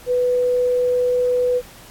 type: tone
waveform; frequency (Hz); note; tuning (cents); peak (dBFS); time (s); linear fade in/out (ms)
sine; 495.5; B4; +6; -15; 0.06-1.62; 50
effects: pink hiss -43 dBFS RMS until 1.9 s + AAC 64 kbps